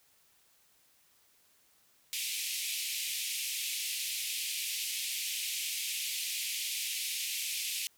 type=band-pass noise; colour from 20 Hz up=pink; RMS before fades=-36 dBFS; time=2.13-7.87 s; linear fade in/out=0 ms; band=2300 to 15000 Hz; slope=48 dB/octave; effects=white hiss -67 dBFS RMS until 7.97 s